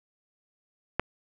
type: click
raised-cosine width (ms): 0.5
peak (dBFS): -9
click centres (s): 0.996
effects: none